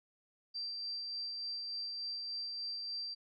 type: tone with tremolo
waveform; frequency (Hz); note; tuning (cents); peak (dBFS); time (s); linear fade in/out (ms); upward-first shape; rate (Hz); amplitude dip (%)
sine; 4699; D8; 0; -37; 0.54-3.15; 20; sine; 3.4; 25
effects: none